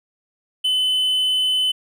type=tone; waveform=triangle; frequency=3026 Hz; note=F#7; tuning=38 cents sharp; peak=-15 dBFS; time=0.64-1.72 s; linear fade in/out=10 ms; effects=none